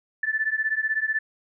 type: beating tone pair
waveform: sine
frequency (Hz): 1748 / 1764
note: A6 / A6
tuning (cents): -12 / +4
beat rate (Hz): 16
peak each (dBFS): -25 / -26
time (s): 0.23-1.19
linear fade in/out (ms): 5
effects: none